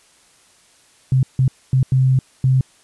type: tone bursts at uneven times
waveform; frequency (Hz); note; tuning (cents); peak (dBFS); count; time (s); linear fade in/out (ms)
sine; 130.81; C3; 0; -11; 5; 1.12-1.23 / 1.39-1.48 / 1.73-1.83 / 1.92-2.19 / 2.44-2.61; 2
effects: white hiss -53 dBFS RMS until 2.83 s + resampled to 24000 Hz